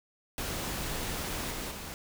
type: noise with level steps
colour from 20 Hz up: pink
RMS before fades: -35 / -37 / -41 dBFS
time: 0.38-1.94 s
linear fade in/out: 0 ms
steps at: 1.5 / 1.7 s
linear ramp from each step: 20 ms
effects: none